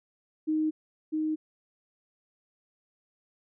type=tone with echo; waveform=sine; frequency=311.1 Hz; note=D#4; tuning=in tune; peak=-24 dBFS; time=0.47-0.71 s; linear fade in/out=20 ms; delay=650 ms; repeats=1; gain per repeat=-2 dB; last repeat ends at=1.36 s; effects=none